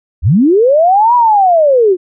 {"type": "linear two-way sweep", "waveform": "sine", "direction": "up then down", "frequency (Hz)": [58.27, 987.8, 343.5], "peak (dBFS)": -5, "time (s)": [0.22, 1.97], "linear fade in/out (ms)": 50, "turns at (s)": 1.15, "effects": []}